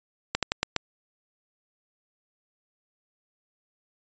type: slowing click train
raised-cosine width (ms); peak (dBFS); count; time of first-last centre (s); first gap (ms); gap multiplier
0.2; -6; 5; 0.35-0.763; 77; 1.2
effects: resampled to 16000 Hz